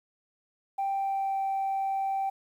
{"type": "tone with pitch glide", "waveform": "sine", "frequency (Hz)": [785, 778.7], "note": ["G5", "G5"], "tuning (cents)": [2, -12], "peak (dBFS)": -25, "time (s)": [0.78, 2.3], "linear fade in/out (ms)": 10, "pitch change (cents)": -14, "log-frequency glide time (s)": [0.89, 1.4], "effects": ["tanh soft clip ceiling -24 dBFS", "10-bit"]}